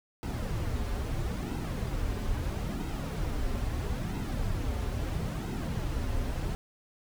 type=noise with flanger; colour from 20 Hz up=brown; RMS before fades=-32 dBFS; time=0.23-6.55 s; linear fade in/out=0 ms; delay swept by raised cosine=1.7 to 6.3 ms; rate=0.76 Hz; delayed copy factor=-0.6; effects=none